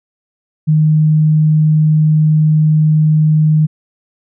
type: tone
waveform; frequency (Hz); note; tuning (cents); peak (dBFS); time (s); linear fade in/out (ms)
sine; 154.6; D#3; -11; -7; 0.67-3.67; 20
effects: none